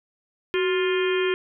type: harmonic tone with a mistuned harmonic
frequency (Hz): 351.6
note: F4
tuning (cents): +12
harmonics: 1 / 3 / 4 / 5 / 6 / 7 / 8 / 9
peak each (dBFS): -21 / -34 / -34 / -32 / -36 / -32 / -39 / -34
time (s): 0.54-1.34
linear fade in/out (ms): 0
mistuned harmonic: 1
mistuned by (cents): +100
effects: none